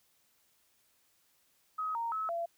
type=tone with pitch steps; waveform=sine; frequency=1267 / 927 / 1293 / 679 Hz; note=D#6 / A#5 / E6 / F5; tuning=+31 / -10 / -34 / -49 cents; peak=-32 dBFS; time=1.78-2.46 s; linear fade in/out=10 ms; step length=170 ms; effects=white hiss -71 dBFS RMS until 2.57 s